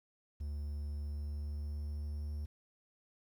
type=tone with pitch glide; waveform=triangle; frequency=73 to 74.23 Hz; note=D2 to D2; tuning=-10 to +19 cents; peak=-35 dBFS; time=0.4-2.46 s; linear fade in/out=10 ms; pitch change=+29 cents; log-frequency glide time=1.01-2.34 s; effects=11-bit